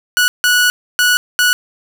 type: tone bursts at uneven times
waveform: sawtooth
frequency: 1470 Hz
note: F#6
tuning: 12 cents flat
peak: -6 dBFS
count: 4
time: 0.17-0.28 / 0.44-0.7 / 0.99-1.17 / 1.39-1.53 s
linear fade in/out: 0 ms
effects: none